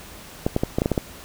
clicks, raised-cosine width 2 ms, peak -6 dBFS, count 8, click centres 0.465 / 0.564 / 0.635 / 0.785 / 0.819 / 0.859 / 0.917 / 0.978 s, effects pink hiss -42 dBFS RMS until 1.24 s

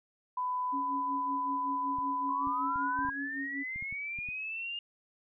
sine tone, 1000 Hz, B5, 21 cents sharp, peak -30 dBFS, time 0.37-3.1 s, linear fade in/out 5 ms
sine tone with tremolo, 277.2 Hz, C#4, in tune, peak -35 dBFS, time 0.72-3.64 s, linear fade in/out 20 ms, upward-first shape sine, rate 5.3 Hz, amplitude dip 75%
clicks, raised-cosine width 5 ms, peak -36 dBFS, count 11, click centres 1.986 / 2.472 / 2.759 / 2.99 / 3.05 / 3.088 / 3.76 / 3.825 / 3.926 / 4.188 / 4.288 s
sine linear sweep, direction up, 1046.5 to 2836 Hz, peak -35 dBFS, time 2.29-4.79 s, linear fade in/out 2 ms
effects none

